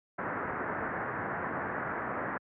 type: low-pass noise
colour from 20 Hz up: white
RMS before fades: -35 dBFS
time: 0.18-2.38 s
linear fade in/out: 10 ms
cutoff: 1800 Hz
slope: 48 dB/octave
effects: high-pass 100 Hz 12 dB/octave